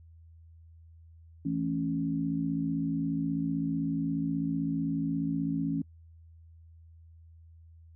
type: chord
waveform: sine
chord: A major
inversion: second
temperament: equal with one note detuned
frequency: 164.81 / 220 / 276.2 Hz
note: E3 / A3 / C#4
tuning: 0 / 0 / -6 cents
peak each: -32 / -36 / -30 dBFS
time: 1.45-5.82 s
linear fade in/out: 5 ms
effects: noise-tail reverb RT60 0.1 s tail -26 dB re dry + added 82 Hz sine -51 dBFS peak until 7.95 s